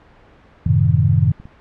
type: chord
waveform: sine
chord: F# diminished seventh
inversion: none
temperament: equal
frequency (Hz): 92.5 / 110 / 130.81 / 155.56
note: F#2 / A2 / C3 / Eb3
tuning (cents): 0 / 0 / 0 / 0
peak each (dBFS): -17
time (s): 0.66-1.32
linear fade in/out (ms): 5
type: clicks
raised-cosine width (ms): 5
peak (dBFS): -24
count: 4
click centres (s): 1.13 / 1.264 / 1.4 / 1.455
effects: pink hiss -48 dBFS RMS until 1.6 s + low-pass 2000 Hz 12 dB/octave